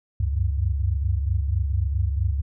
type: tone cluster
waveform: sine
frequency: 69.9 / 93.2 / 97.6 Hz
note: C#2 / F#2 / G2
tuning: +15 / +13 / -7 cents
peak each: -22 / -27 / -27 dBFS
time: 0.2-2.42 s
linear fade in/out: 5 ms
effects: none